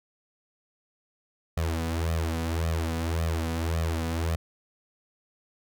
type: tone with flanger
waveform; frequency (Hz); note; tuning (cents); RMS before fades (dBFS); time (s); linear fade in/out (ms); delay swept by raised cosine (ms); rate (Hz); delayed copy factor
sawtooth; 81.9; E2; -11; -28; 1.57-4.36; 5; 1.6 to 4.1; 1.8; +1
effects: none